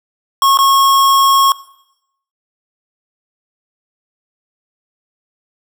square tone with dropouts, 1092 Hz, C#6, 26 cents flat, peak -9 dBFS, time 0.42-1.52 s, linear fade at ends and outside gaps 1 ms, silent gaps 0.573-0.588 s, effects noise-tail reverb RT60 0.8 s tail -18 dB re dry

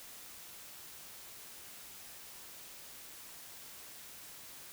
silence, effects white hiss -51 dBFS RMS until 4.72 s

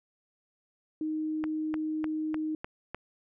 sine tone, 311.1 Hz, D#4, in tune, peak -29 dBFS, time 1.01-2.55 s, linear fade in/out 2 ms
click train, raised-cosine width 0.5 ms, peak -21 dBFS, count 6, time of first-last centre 1.44-2.946 s, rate 3.32 Hz
effects none

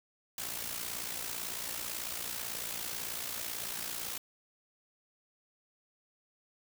white noise with amplitude modulation, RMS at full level -36 dBFS, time 0.38-4.18 s, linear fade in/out 2 ms, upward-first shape sine, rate 58.1 Hz, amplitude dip 60%, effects none

